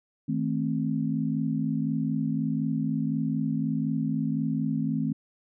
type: chord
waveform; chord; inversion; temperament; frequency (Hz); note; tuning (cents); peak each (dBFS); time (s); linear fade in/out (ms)
sine; A diminished; second; just; 158.4 / 220 / 264; Eb3 / A3 / C4; +31 / 0 / +16; -29; 0.28-5.13; 10
effects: none